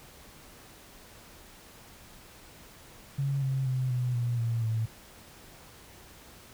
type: tone with pitch steps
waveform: sine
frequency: 138.59 / 133.71 / 129.01 / 124.47 / 120.09 / 115.87 / 111.79 Hz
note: C#3 / C3 / C3 / B2 / B2 / A#2 / A2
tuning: 0 / +38 / -24 / +14 / -48 / -10 / +28 cents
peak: -26 dBFS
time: 3.18-4.86 s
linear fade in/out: 10 ms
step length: 240 ms
effects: pink hiss -52 dBFS RMS until 6.53 s